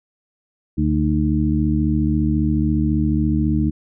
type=harmonic tone with a mistuned harmonic; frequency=74.5 Hz; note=D2; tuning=25 cents sharp; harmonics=1 / 2 / 3 / 4; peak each=-21 / -21 / -21 / -21 dBFS; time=0.77-3.71 s; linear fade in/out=20 ms; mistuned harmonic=4; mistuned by=+53 cents; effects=none